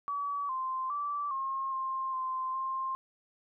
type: tone with pitch steps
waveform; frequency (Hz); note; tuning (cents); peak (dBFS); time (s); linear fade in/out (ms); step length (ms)
sine; 1141 / 1043 / 1161 / 1073 / 1058 / 1041 / 1056; C#6 / C6 / D6 / C6 / C6 / C6 / C6; +50 / -6 / -20 / +43 / +19 / -9 / +16; -31; 0.08-2.95; 0; 410
effects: none